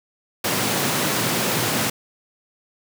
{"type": "high-pass noise", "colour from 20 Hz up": "pink", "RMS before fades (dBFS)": -22, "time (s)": [0.44, 1.9], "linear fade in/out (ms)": 5, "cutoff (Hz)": 110, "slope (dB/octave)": 48, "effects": []}